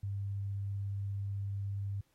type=tone; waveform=sine; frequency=99.5 Hz; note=G2; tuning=26 cents sharp; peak=-34 dBFS; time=0.03-2.01 s; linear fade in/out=5 ms; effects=pink hiss -75 dBFS RMS until 2.14 s + AAC 48 kbps